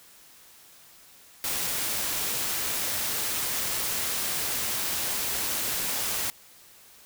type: noise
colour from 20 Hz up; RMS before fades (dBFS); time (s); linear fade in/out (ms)
white; -29; 1.44-6.3; 0
effects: white hiss -53 dBFS RMS until 7.05 s